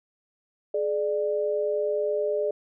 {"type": "tone pair together", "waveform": "sine", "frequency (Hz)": [423.1, 593.6], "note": ["G#4", "D5"], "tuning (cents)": [32, 18], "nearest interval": "tritone", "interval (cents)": 586, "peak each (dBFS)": -26, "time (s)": [0.74, 2.51], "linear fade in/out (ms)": 5, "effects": []}